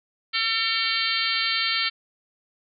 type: harmonic tone with a mistuned harmonic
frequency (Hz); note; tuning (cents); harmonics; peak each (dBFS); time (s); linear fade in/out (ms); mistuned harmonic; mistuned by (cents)
451; A4; +43; 3 / 4 / 5 / 6 / 7 / 8 / 9 / 10; -31 / -32 / -28 / -33 / -29 / -33 / -29 / -29; 0.33-1.9; 20; 6; +31
effects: none